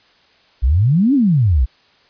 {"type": "exponential two-way sweep", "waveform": "sine", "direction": "up then down", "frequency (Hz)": [55.5, 296.1, 55.5], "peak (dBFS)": -10, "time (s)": [0.62, 1.66], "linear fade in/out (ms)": 20, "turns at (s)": 1.14, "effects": ["white hiss -53 dBFS RMS until 2.09 s", "resampled to 11025 Hz"]}